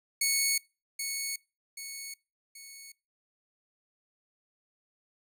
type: tone with echo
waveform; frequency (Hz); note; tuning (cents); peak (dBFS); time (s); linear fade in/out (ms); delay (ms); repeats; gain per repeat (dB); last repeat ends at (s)
10% pulse; 2212; C#7; -4; -16; 0.21-0.58; 5; 780; 3; -7; 2.92
effects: noise-tail reverb RT60 0.3 s tail -24 dB re dry